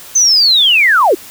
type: linear sweep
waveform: sine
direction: down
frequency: 6272 to 301.9 Hz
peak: -6 dBFS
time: 0.15-1.15 s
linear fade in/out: 10 ms
effects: white hiss -34 dBFS RMS until 1.3 s